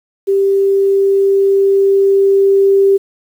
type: tone with level ramp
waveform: sine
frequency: 392.9 Hz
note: G4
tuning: 4 cents sharp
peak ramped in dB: -9 to -6 dBFS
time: 0.27-2.98 s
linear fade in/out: 20 ms
effects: 7-bit